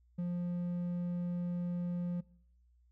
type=tone with hard clipping; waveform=sine; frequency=175.7 Hz; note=F3; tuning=11 cents sharp; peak=-34 dBFS; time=0.18-2.21 s; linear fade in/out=10 ms; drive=3 dB; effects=noise-tail reverb RT60 0.7 s tail -23 dB re dry + added 60 Hz sine -64 dBFS peak until 2.91 s